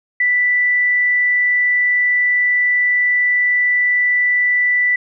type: tone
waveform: sine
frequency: 1975.5 Hz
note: B6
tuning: in tune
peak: -12 dBFS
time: 0.2-4.96 s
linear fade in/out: 5 ms
effects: none